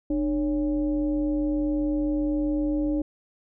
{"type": "tone with frequency modulation", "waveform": "sine", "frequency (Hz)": 300.8, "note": "D4", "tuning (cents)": 42, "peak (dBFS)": -22, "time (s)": [0.1, 3.02], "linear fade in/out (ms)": 5, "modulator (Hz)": 257, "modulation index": 0.6, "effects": []}